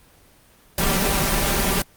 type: noise with comb filter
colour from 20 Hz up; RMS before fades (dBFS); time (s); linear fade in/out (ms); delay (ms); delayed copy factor
pink; -20; 0.78-1.82; 2; 5.1; +0.6
effects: pink hiss -53 dBFS RMS until 1.96 s + Opus 24 kbps